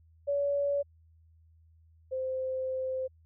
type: tone pair in turn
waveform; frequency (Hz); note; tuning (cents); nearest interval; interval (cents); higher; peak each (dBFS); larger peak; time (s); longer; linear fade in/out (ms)
sine; 568 / 520.1; C#5 / C5; +42 / -10; major second; 152; first; -26 / -30; first; 0.27-0.83 / 2.11-3.08; second; 20
effects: added 81 Hz sine -58 dBFS peak until 3.25 s